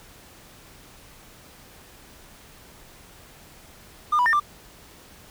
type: tone with pitch steps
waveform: triangle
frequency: 1209 / 983 / 1811 / 1182 Hz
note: D6 / B5 / A6 / D6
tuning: +50 / -8 / +49 / +11 cents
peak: -14 dBFS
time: 4.12-4.4 s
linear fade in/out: 10 ms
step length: 70 ms
effects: tanh soft clip ceiling -13 dBFS + pink hiss -49 dBFS RMS until 5.3 s